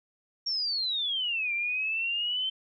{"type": "exponential two-way sweep", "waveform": "sine", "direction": "down then up", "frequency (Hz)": [5588, 2349, 3105], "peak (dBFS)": -27, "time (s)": [0.46, 2.5], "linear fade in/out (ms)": 10, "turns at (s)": 1.53, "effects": []}